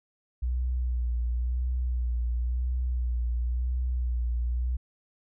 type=tone with vibrato; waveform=sine; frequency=60.9 Hz; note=B1; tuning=24 cents flat; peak=-25 dBFS; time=0.42-4.77 s; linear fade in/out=10 ms; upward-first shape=sine; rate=0.96 Hz; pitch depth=43 cents each way; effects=none